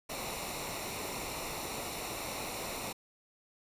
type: noise with comb filter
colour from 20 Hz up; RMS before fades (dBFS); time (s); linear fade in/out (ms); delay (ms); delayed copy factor
pink; -39; 0.09-2.93; 10; 0.62; -0.65
effects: resampled to 32000 Hz